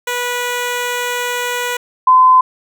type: tone pair in turn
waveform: 10% pulse / sine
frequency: 488.9 / 1023.5 Hz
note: B4 / C6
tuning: -18 / -38 cents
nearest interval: octave + minor second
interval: 1280 cents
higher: second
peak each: -9 / -5 dBFS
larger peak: second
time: 0.07-1.77 / 2.07-2.41 s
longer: first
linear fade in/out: 5 ms
effects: none